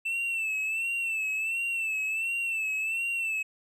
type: tone with vibrato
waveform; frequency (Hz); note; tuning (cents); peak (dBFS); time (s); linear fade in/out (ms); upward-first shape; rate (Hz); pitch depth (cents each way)
triangle; 2661; E7; +16; -26; 0.05-3.43; 10; sine; 1.4; 64
effects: none